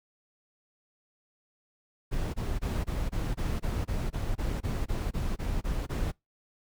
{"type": "noise bursts", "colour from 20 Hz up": "brown", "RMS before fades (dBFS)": -30, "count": 16, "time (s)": [2.11, 6.12], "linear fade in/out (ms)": 20, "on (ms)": 230, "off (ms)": 22, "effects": ["noise-tail reverb RT60 0.2 s tail -25 dB re dry"]}